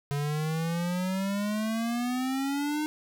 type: exponential sweep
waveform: square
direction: up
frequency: 141.5 to 307.2 Hz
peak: -28 dBFS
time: 0.11-2.86 s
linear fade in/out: 0 ms
effects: none